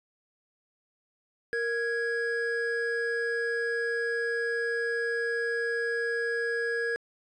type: tone pair together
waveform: triangle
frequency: 466.2 / 1661.3 Hz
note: A#4 / G#6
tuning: 0 / 0 cents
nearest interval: octave + minor seventh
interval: 2200 cents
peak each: -28 dBFS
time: 1.53-6.96 s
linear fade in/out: 0 ms
effects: resampled to 24000 Hz